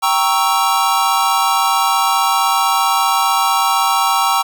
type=chord; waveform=square; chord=G diminished seventh; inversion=none; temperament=equal; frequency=784 / 932.3 / 1108.7 / 1318.5 Hz; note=G5 / Bb5 / Db6 / Fb6; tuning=0 / 0 / 0 / 0 cents; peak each=-19 dBFS; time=0.02-4.43 s; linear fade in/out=20 ms; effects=none